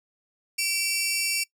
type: tone pair together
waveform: 15% pulse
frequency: 2312 / 2715 Hz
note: D7 / F7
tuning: -28 / -50 cents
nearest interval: minor third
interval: 278 cents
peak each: -20 dBFS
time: 0.58-1.44 s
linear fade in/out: 10 ms
effects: noise-tail reverb RT60 0.1 s tail -21 dB re dry